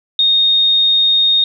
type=tone; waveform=sine; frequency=3700 Hz; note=A#7; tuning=14 cents flat; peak=-9 dBFS; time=0.19-1.44 s; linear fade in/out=2 ms; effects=none